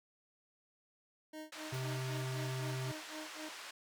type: tone with tremolo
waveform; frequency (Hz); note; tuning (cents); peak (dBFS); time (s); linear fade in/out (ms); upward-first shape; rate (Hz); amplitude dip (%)
25% pulse; 310.4; D#4; -4; -40; 1.33-3.49; 5; sine; 3.9; 100
type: band-pass noise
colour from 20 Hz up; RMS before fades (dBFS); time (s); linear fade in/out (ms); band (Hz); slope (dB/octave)
pink; -49; 1.52-3.71; 5; 920 to 6900; 12
type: tone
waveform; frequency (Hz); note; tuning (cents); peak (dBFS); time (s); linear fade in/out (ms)
square; 130.1; C3; -9; -38; 1.72-2.92; 10
type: noise with exponential decay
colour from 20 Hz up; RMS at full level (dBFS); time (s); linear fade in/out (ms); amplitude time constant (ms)
pink; -46; 1.74-1.92; 1; 38
effects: none